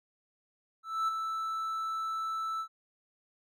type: tone with ADSR envelope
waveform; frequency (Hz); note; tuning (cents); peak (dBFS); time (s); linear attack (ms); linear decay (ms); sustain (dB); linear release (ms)
triangle; 1318.5; E6; 0; -24; 0.83-2.68; 250; 15; -6; 79
effects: none